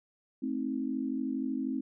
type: chord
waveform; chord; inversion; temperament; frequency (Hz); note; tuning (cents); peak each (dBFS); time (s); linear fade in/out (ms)
sine; A diminished; none; just; 220 / 264 / 316.8; A3 / C4 / Eb4; 0 / +16 / +31; -37 / -32 / -37; 0.42-1.81; 10
effects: none